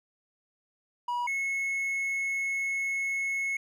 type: tone pair in turn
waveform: triangle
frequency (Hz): 968 / 2186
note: B5 / C#7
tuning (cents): -35 / -25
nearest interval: octave + major second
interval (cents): 1410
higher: second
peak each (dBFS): -26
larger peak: neither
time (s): 1.08-1.27 / 1.27-3.57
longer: second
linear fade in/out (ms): 5
effects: none